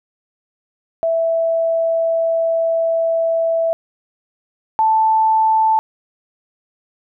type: tone pair in turn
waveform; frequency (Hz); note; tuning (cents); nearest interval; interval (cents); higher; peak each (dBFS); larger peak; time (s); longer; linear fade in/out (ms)
sine; 659.3 / 880.1; E5 / A5; 0 / 0; perfect fourth; 500; second; -14 / -11; second; 1.03-3.73 / 4.79-5.79; first; 0
effects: none